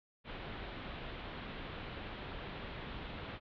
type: low-pass noise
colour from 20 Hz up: pink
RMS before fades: -45 dBFS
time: 0.24-3.4 s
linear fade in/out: 50 ms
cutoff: 3800 Hz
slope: 48 dB/octave
effects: none